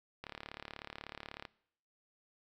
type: click train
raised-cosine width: 0.3 ms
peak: -27 dBFS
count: 45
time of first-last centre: 0.24-1.452 s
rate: 36.3 Hz
effects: noise-tail reverb RT60 0.7 s tail -22 dB re dry